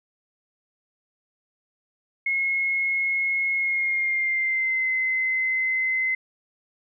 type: tone with pitch glide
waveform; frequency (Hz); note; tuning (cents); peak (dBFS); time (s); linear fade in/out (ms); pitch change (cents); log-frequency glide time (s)
sine; 2167 to 2054; C#7 to C7; -40 to -33; -21; 2.26-6.15; 5; -93; 3.55-4.89
effects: none